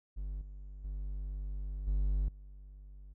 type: tone with level steps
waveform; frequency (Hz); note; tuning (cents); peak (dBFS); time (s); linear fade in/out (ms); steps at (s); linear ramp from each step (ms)
triangle; 48.94; G1; -2; -34 / -42 / -34 / -26 / -46; 0.16-3.14; 20; 0.41 / 0.84 / 1.87 / 2.28; 5
effects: none